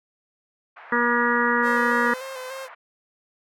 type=band-pass noise; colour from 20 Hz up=pink; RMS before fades=-44 dBFS; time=0.76-2.75 s; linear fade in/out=10 ms; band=770 to 2000 Hz; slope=24 dB/octave
type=harmonic tone; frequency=239.3 Hz; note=A#3; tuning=46 cents sharp; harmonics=1 / 2 / 4 / 5 / 6 / 7 / 8; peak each=-26 / -26 / -26 / -26 / -26 / -26 / -26 dBFS; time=0.92-2.14 s; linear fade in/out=5 ms
type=tone with vibrato; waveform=sawtooth; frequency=522 Hz; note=C5; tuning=4 cents flat; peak=-29 dBFS; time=1.62-2.69 s; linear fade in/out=50 ms; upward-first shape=square; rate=3.4 Hz; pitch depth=35 cents each way
effects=none